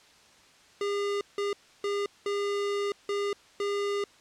square tone bursts at uneven times, 404.9 Hz, G#4, 44 cents flat, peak -28 dBFS, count 6, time 0.81-1.21 / 1.38-1.53 / 1.84-2.06 / 2.26-2.92 / 3.09-3.33 / 3.6-4.04 s, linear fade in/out 2 ms, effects white hiss -57 dBFS RMS until 4.2 s + low-pass 6000 Hz 12 dB/octave

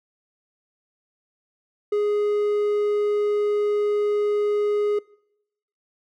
triangle tone, 415.3 Hz, G#4, in tune, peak -17 dBFS, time 1.92-4.99 s, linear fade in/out 5 ms, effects noise-tail reverb RT60 0.8 s tail -24 dB re dry

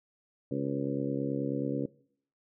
harmonic tone with a mistuned harmonic, 69.3 Hz, C#2, in tune, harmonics 2 / 3 / 4 / 5 / 6 / 7 / 8, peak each -36 / -38 / -33 / -38 / -41 / -38 / -42 dBFS, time 0.51-1.86 s, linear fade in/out 5 ms, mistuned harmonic 8, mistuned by -19 cents, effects noise-tail reverb RT60 0.6 s tail -21 dB re dry

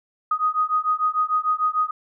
sine beating tone pair, 1244.5 / 1251.2 Hz, D#6 / D#6, 0 / +9 cents, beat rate 6.7 Hz, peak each -22 dBFS, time 0.31-1.91 s, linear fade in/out 5 ms, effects none

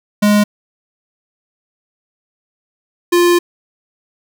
square tone pair in turn, 207.7 / 349.3 Hz, G#3 / F4, 0 / 0 cents, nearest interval major sixth, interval 900 cents, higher second, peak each -9 dBFS, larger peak neither, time 0.22-0.44 / 3.12-3.39 s, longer second, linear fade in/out 10 ms, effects none

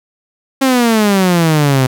sawtooth exponential sweep, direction down, 272 to 126.8 Hz, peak -5 dBFS, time 0.61-1.87 s, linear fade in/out 10 ms, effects none

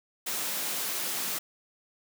white high-pass noise, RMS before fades -32 dBFS, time 0.26-1.39 s, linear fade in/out 10 ms, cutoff 150 Hz, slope 96 dB/octave, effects none

